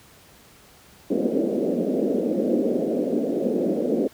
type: band-pass noise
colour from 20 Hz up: pink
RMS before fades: -23 dBFS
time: 1.1-4.08 s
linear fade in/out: 10 ms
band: 200 to 570 Hz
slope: 48 dB/octave
effects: pink hiss -51 dBFS RMS until 4.13 s + high-pass 60 Hz 12 dB/octave